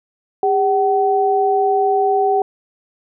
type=tone pair together; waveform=sine; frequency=403 / 758.8 Hz; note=G4 / F#5; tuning=+48 / +43 cents; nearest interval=major seventh; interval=1095 cents; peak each=-16 / -15 dBFS; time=0.43-2.42 s; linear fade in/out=2 ms; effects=none